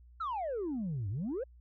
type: exponential two-way sweep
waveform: sine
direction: down then up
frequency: 1391 to 92.5 to 569 Hz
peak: -31 dBFS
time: 0.2-1.44 s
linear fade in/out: 10 ms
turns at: 1.09 s
effects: tanh soft clip ceiling -31 dBFS + added 60 Hz sine -54 dBFS peak until 1.6 s